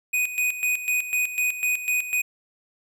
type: tone with tremolo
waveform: square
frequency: 2489 Hz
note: D#7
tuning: in tune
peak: -21 dBFS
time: 0.13-2.22 s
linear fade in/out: 10 ms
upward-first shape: square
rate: 4 Hz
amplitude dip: 70%
effects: none